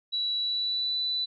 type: tone with pitch glide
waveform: sine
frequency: 3925 to 3980 Hz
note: B7 to B7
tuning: -11 to +13 cents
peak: -26 dBFS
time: 0.12-1.26 s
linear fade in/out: 20 ms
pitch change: +24 cents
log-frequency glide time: 0.37-0.97 s
effects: none